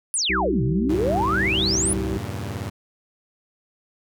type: exponential two-way sweep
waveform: sine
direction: down then up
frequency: 10540 to 116.8 to 10540 Hz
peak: -20 dBFS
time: 0.14-1.93 s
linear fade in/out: 0 ms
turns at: 0.63 s
type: harmonic tone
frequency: 64.1 Hz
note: C2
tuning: 35 cents flat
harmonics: 1 / 3 / 5 / 6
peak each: -29 / -29 / -29 / -29 dBFS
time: 0.29-2.18 s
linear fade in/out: 10 ms
type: chord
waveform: sawtooth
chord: E diminished seventh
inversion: none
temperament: equal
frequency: 82.41 / 98 / 116.54 / 138.59 Hz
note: E2 / G2 / Bb2 / Db3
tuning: 0 / 0 / 0 / 0 cents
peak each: -32 / -27 / -29 / -33 dBFS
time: 0.89-2.7 s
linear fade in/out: 10 ms
effects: none